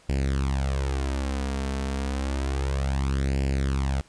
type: tone with flanger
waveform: sawtooth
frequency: 67.7 Hz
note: C#2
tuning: 40 cents flat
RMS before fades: -26 dBFS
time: 0.09-4.01 s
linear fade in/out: 0 ms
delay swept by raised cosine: 0.4 to 4.5 ms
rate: 0.3 Hz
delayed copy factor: +0.75
effects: pink hiss -56 dBFS RMS until 4.08 s + resampled to 22050 Hz